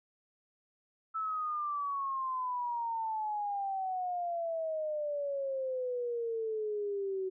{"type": "exponential sweep", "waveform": "sine", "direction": "down", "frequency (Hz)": [1318.5, 373.6], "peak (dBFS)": -32, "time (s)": [1.14, 7.3], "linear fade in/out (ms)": 20, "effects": []}